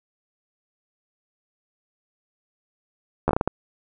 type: slowing click train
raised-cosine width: 1 ms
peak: -6 dBFS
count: 7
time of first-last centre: 3.28-3.476 s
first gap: 12 ms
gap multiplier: 1.4
effects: none